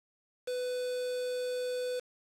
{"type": "tone with quantisation", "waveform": "triangle", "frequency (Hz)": 498.7, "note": "B4", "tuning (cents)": 17, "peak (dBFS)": -30, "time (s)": [0.47, 2], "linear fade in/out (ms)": 10, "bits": 7, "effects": ["low-pass 10000 Hz 12 dB/octave"]}